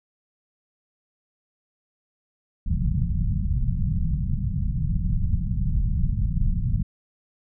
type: low-pass noise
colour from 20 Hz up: pink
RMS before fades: -23 dBFS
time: 2.66-6.83 s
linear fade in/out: 10 ms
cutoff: 190 Hz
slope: 48 dB/octave
effects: none